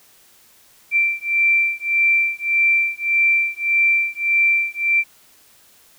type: beating tone pair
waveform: sine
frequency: 2349 / 2350.7 Hz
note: D7 / D7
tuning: 0 / +1 cents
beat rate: 1.7 Hz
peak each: -18 dBFS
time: 0.91-5.04 s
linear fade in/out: 50 ms
effects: white hiss -52 dBFS RMS until 5.98 s